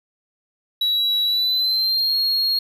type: tone with pitch glide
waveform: triangle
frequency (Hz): 3901 to 4279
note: B7 to C8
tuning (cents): -22 to +38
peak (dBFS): -16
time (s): 0.81-2.59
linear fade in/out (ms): 5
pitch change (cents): +160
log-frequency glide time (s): 1.24-2.18
effects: none

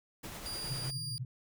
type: noise with tremolo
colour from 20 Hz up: pink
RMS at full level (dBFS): -43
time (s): 0.23-0.91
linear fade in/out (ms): 10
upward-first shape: triangle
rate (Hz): 9.9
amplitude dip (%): 35
type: tone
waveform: 35% pulse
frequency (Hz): 4800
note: D8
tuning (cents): +37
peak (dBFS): -37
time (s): 0.46-1.18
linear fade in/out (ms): 0
type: band-pass noise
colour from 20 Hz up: pink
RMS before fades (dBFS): -41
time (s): 0.64-1.25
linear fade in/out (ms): 2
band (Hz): 120 to 150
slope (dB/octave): 96
effects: none

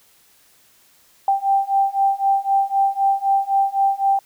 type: beating tone pair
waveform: sine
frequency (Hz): 784 / 787.9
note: G5 / G5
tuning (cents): 0 / +9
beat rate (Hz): 3.9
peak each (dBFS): -19 / -18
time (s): 1.28-4.19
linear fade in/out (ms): 2
effects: white hiss -55 dBFS RMS until 4.25 s

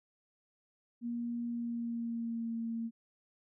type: tone with pitch glide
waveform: sine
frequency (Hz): 236.9 to 229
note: A#3 to A#3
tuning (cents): +28 to -31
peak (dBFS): -34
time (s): 1.01-2.91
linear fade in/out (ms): 50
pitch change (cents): -59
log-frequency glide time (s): 1.46-2.56
effects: none

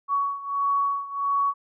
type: beating tone pair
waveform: sine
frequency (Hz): 1121 / 1122.5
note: C#6 / C#6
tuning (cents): +19 / +21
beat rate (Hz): 1.5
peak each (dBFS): -24 / -27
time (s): 0.08-1.54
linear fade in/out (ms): 50
effects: none

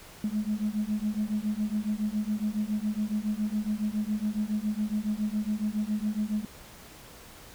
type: beating tone pair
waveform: sine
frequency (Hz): 208.2 / 215.4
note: G#3 / A3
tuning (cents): +5 / -37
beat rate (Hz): 7.2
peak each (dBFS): -29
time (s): 0.24-6.45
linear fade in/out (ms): 2
effects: tanh soft clip ceiling -20 dBFS + pink hiss -49 dBFS RMS until 7.54 s

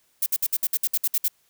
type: noise bursts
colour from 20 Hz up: violet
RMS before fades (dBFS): -22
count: 11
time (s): 0.22-1.282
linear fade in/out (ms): 5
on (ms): 42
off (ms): 60
effects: white hiss -65 dBFS RMS until 1.49 s

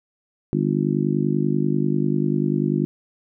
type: harmonic tone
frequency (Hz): 50.2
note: G1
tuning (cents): +42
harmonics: 3 / 4 / 5 / 6 / 7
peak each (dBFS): -23 / -24 / -25 / -26 / -26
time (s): 0.53-2.85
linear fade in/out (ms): 0
effects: none

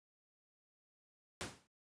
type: noise with exponential decay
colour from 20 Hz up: pink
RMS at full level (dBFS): -38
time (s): 1.41-1.67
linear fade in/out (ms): 0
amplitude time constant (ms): 55
effects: high-pass 100 Hz 12 dB/octave + resampled to 22050 Hz

